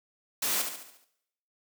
white noise with echo, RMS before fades -29 dBFS, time 0.42-0.62 s, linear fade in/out 5 ms, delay 71 ms, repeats 6, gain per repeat -6 dB, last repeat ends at 1.046 s, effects noise-tail reverb RT60 0.8 s tail -17 dB re dry + high-pass 200 Hz 12 dB/octave

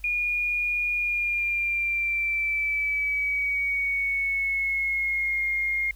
sine tone with pitch glide, 2436 to 2133 Hz, D#7 to C7, -37 to +33 cents, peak -23 dBFS, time 0.04-5.91 s, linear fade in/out 2 ms, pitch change -230 cents, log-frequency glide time 0.94-5.45 s, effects added 50 Hz sine -43 dBFS peak until 5.95 s + white hiss -58 dBFS RMS until 5.95 s

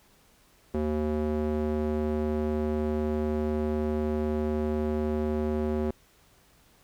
square tone with band-pass filter, 76 Hz, D#2, 40 cents flat, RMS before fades -28 dBFS, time 0.74-5.91 s, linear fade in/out 5 ms, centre 350 Hz, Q 1.4, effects pink hiss -61 dBFS RMS until 6.83 s

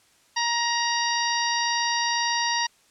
harmonic tone, 942 Hz, A#5, 18 cents sharp, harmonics 1 / 2 / 3 / 4 / 5 / 6, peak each -26 / -28 / -33 / -33 / -30 / -30 dBFS, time 0.36-2.67 s, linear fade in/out 10 ms, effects white hiss -60 dBFS RMS until 2.9 s + low-pass 9000 Hz 12 dB/octave

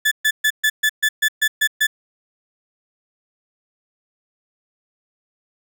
35% pulse tone bursts, 1735 Hz, A6, 25 cents flat, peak -12 dBFS, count 10, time 0.05-1.87 s, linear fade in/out 10 ms, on 65 ms, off 130 ms, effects none

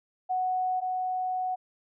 sine tone pair in turn, 740 / 740 Hz, F#5 / F#5, 0 / 0 cents, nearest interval unison, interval 0 cents, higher neither, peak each -25 / -27 dBFS, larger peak first, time 0.29-0.81 / 0.81-1.56 s, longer second, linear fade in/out 20 ms, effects none

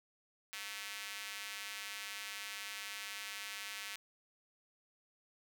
square tone with high-pass filter, 102 Hz, G#2, 31 cents flat, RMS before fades -45 dBFS, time 0.53-3.96 s, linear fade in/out 0 ms, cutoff 2200 Hz, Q 1.3, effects none

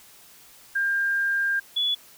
sine tone pair in turn, 1600 / 3417 Hz, G6 / G#7, +35 / +49 cents, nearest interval octave + minor second, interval 1314 cents, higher second, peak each -21 dBFS, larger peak neither, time 0.75-1.6 / 1.76-1.95 s, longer first, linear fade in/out 10 ms, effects white hiss -51 dBFS RMS until 2.17 s

